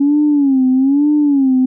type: tone with vibrato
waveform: sine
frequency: 277.2 Hz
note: C#4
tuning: in tune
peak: -8 dBFS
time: 0-1.66 s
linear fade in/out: 10 ms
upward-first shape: sine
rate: 1.1 Hz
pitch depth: 130 cents each way
effects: tanh soft clip ceiling -4 dBFS